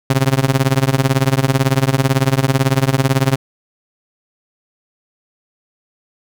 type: tone with tremolo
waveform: sawtooth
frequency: 134.1 Hz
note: C3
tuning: 43 cents sharp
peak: -4 dBFS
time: 0.1-3.36 s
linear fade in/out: 2 ms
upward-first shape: triangle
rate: 18 Hz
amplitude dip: 100%
effects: none